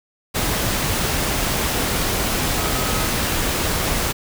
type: tone in noise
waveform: sine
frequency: 1272 Hz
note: D#6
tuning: 38 cents sharp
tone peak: -30 dBFS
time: 2.56-3.09 s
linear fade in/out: 20 ms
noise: pink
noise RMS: -21 dBFS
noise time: 0.34-4.13 s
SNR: -12 dB
effects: none